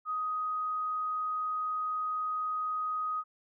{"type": "tone", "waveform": "sine", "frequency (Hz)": 1252, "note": "D#6", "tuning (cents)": 10, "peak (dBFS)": -30, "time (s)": [0.05, 3.24], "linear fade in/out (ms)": 50, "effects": []}